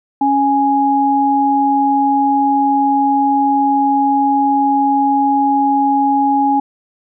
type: tone pair together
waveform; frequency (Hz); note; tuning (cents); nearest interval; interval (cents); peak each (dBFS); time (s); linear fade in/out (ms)
sine; 277.2 / 830.6; C#4 / G#5; 0 / 0; octave + perfect fifth; 1900; -15 / -12; 0.21-6.6; 5
effects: none